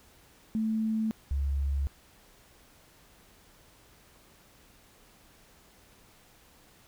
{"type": "tone pair in turn", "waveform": "sine", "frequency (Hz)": [220, 69.54], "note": ["A3", "C#2"], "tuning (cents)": [0, 6], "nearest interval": "octave + minor sixth", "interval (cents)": 1994, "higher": "first", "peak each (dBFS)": -26, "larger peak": "neither", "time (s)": [[0.55, 1.11], [1.31, 1.87]], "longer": "neither", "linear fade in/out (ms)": 0, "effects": ["pink hiss -59 dBFS RMS until 6.87 s"]}